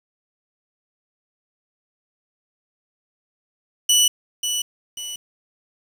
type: tone with echo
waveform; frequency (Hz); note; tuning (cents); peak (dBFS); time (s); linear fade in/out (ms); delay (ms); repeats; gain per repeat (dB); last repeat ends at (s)
20% pulse; 2960; F#7; 0; -8; 3.89-4.08; 5; 540; 2; -8; 5.16
effects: 7-bit